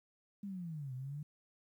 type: linear two-way sweep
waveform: sine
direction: down then up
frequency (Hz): 205.8 to 125.7 to 151.7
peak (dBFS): -40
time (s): 0.43-1.23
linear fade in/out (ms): 5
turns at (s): 0.94
effects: 12-bit